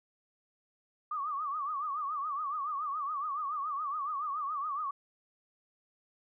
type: tone with vibrato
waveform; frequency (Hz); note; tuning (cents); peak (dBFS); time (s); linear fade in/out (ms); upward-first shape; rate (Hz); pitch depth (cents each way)
sine; 1173; D6; -2; -32; 1.11-4.91; 5; triangle; 7.1; 150
effects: none